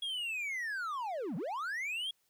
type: linear two-way sweep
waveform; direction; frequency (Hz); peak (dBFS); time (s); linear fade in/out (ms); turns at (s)
triangle; down then up; 3333 to 146.83 to 3333; -33; 0.02-2.11; 5; 1.36
effects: white hiss -75 dBFS RMS until 2.29 s